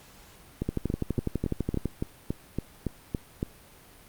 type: two click trains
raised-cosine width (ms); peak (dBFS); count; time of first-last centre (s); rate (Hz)
3; -14 / -15; 15 / 11; 0.69-1.857 / 0.62-3.429; 12 / 3.56
effects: pink hiss -53 dBFS RMS until 4.08 s + Opus 48 kbps